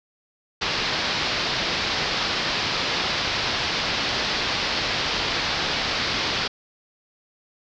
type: low-pass noise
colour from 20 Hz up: white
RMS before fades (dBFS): -25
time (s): 0.61-6.48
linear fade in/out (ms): 10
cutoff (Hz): 5100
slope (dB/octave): 48
effects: none